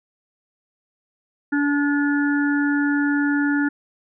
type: harmonic tone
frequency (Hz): 288.1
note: D4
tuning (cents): -33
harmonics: 1 / 3 / 5 / 6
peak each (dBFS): -18 / -33 / -26 / -28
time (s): 1.52-3.69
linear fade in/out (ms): 10
effects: none